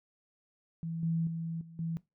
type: tone with level steps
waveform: sine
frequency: 164.81 Hz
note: E3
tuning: in tune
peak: -34 / -28 / -34 / -48 / -32 dBFS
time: 0.83-1.97 s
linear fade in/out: 0 ms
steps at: 1.03 / 1.27 / 1.61 / 1.79 s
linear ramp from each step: 2 ms
effects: noise-tail reverb RT60 0.2 s tail -19 dB re dry